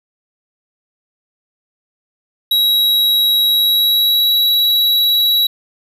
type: tone with pitch glide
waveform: square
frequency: 3860 to 3894 Hz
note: B7 to B7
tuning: -40 to -25 cents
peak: -11 dBFS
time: 2.51-5.47 s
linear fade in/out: 5 ms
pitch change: +15 cents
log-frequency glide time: 3.46-4.33 s
effects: none